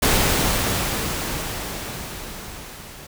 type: noise with level ramp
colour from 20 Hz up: pink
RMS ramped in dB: -17 to -40 dBFS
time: 0.02-3.07 s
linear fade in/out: 10 ms
effects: none